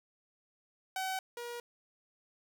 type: tone pair in turn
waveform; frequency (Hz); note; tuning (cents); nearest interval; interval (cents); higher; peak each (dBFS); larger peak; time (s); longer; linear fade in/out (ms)
sawtooth; 758 / 477.5; F#5 / A#4; +42 / +42; minor sixth; 800; first; -30 / -36; first; 0.96-1.19 / 1.37-1.6; neither; 2
effects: none